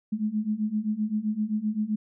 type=beating tone pair; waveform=sine; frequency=209.2 / 216.9 Hz; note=G#3 / A3; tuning=+13 / -25 cents; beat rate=7.7 Hz; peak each=-29 / -27 dBFS; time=0.12-1.96 s; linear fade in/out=10 ms; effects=none